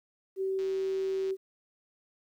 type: tone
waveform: sine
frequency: 383.5 Hz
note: G4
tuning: 38 cents flat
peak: -28 dBFS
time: 0.36-1.37 s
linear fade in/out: 50 ms
type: click train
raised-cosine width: 0.2 ms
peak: -34 dBFS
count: 115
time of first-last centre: 0.59-1.307 s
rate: 159 Hz
effects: 11-bit